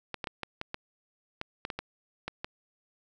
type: clicks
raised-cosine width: 0.3 ms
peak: -18 dBFS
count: 12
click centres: 0.143 / 0.242 / 0.272 / 0.433 / 0.614 / 0.744 / 1.414 / 1.651 / 1.702 / 1.79 / 2.28 / 2.445 s
effects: none